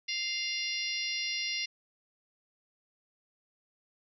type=harmonic tone; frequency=698.5 Hz; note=F5; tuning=in tune; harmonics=3 / 4 / 5 / 6 / 7 / 8; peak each=-37 / -37 / -42 / -40 / -38 / -39 dBFS; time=0.08-1.66 s; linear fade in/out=10 ms; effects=none